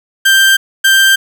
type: tone pair in turn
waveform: 30% pulse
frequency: 1573 / 1573 Hz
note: G6 / G6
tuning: +6 / +6 cents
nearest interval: unison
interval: 0 cents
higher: neither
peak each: -3 dBFS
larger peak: neither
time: 0.25-0.57 / 0.84-1.16 s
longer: neither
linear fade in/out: 10 ms
effects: 7-bit